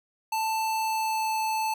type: tone with pitch glide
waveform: square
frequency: 883 to 876.9 Hz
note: A5 to A5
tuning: +6 to -6 cents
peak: -26 dBFS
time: 0.32-1.74 s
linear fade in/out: 5 ms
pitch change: -12 cents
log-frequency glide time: 0.75-1.37 s
effects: none